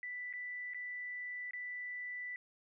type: tone with dropouts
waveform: sine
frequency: 1979 Hz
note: B6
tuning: 3 cents sharp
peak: -40 dBFS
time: 0.03-2.36 s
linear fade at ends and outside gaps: 1 ms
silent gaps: 0.328-0.336 / 0.736-0.745 / 1.509-1.534 s
effects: none